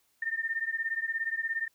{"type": "beating tone pair", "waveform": "sine", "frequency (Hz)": [1805, 1822], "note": ["A6", "A#6"], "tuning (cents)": [44, -40], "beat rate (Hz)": 17, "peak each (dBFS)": [-32, -33], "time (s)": [0.22, 1.68], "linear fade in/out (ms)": 5, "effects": ["white hiss -71 dBFS RMS until 1.74 s"]}